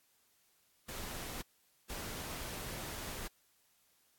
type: noise bursts at uneven times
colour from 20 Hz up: pink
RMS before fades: -43 dBFS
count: 2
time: 0.88-1.42 / 1.89-3.28 s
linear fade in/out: 10 ms
effects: white hiss -72 dBFS RMS until 4.18 s + AAC 64 kbps